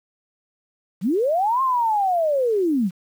sine linear two-way sweep, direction up then down, 155.56 to 1077 to 165.9 Hz, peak -17 dBFS, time 1.01-2.91 s, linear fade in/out 50 ms, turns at 1.62 s, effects 8-bit

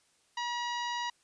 harmonic tone, 960 Hz, B5, 49 cents flat, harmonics 1 / 2 / 3 / 4 / 5 / 6 / 7, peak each -34 / -39 / -42 / -43 / -47 / -49 / -54 dBFS, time 0.37-1.1 s, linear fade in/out 5 ms, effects white hiss -69 dBFS RMS until 1.23 s + resampled to 22050 Hz

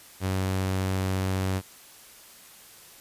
sawtooth tone, 94.6 Hz, F#2, 39 cents sharp, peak -21 dBFS, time 0.2-1.62 s, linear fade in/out 50 ms, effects white hiss -50 dBFS RMS until 3 s + resampled to 32000 Hz

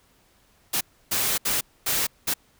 white noise bursts at uneven times, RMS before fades -24 dBFS, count 5, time 0.73-0.81 / 1.11-1.38 / 1.45-1.61 / 1.86-2.07 / 2.27-2.34 s, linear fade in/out 10 ms, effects pink hiss -61 dBFS RMS until 2.59 s

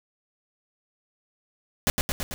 pink noise with echo, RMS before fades -21 dBFS, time 1.87-1.9 s, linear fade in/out 0 ms, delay 110 ms, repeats 4, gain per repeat -3 dB, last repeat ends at 2.34 s, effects none

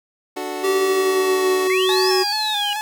25% pulse chord, D major, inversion none, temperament equal, 293.7 / 370 / 440 Hz, D4 / F#4 / A4, 0 / 0 / 0 cents, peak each -27 / -24 / -29 dBFS, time 0.36-1.68 s, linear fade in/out 10 ms
square tone with pitch glide, 385.1 to 374.1 Hz, G4 to F#4, -31 to +19 cents, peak -17 dBFS, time 0.63-2.24 s, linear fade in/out 20 ms, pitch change -50 cents, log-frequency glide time 0.75-1.51 s
sine linear two-way sweep, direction up then down, 2010 to 5360 to 2860 Hz, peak -21 dBFS, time 1.7-2.73 s, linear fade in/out 0 ms, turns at 2.11 s
sawtooth tone with vibrato, 840 Hz, G#5, 19 cents sharp, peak -19 dBFS, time 1.89-2.81 s, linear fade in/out 0 ms, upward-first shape square, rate 2.3 Hz, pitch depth 37 cents each way
effects none

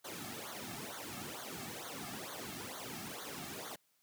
pink noise with flanger, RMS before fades -45 dBFS, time 0.04-3.76 s, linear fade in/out 10 ms, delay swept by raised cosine 0.38 to 2.08 ms, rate 2.2 Hz, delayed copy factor -0.95, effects white hiss -75 dBFS RMS until 4.02 s + high-pass 100 Hz 12 dB/octave

